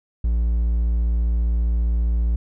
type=tone; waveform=triangle; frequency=57.5 Hz; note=A#1; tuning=23 cents flat; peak=-15 dBFS; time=0.24-2.36 s; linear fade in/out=5 ms; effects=none

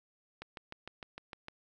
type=click train; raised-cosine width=0.3 ms; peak=-27 dBFS; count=8; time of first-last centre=0.42-1.484 s; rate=6.58 Hz; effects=none

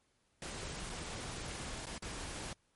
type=noise with dropouts; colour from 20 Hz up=pink; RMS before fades=-43 dBFS; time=0.42-2.53 s; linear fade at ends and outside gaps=1 ms; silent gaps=0.895-0.899 / 1.855-1.867 / 1.98-2.023 s; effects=pink hiss -75 dBFS RMS until 2.75 s + MP3 48 kbps

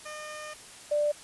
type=tone pair in turn; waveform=15% pulse / sine; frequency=608 / 591 Hz; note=D#5 / D5; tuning=-40 / +11 cents; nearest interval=unison; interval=49 cents; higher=first; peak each=-32 / -23 dBFS; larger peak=second; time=0.05-0.54 / 0.91-1.12 s; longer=first; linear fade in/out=10 ms; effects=white hiss -48 dBFS RMS until 1.23 s + resampled to 24000 Hz

